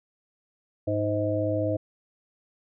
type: harmonic tone with a mistuned harmonic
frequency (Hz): 103.83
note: G#2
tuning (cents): 0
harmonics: 1 / 3 / 5 / 6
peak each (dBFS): -29 / -29 / -29 / -29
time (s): 0.87-1.77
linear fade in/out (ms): 10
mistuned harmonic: 6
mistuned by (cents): +30
effects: none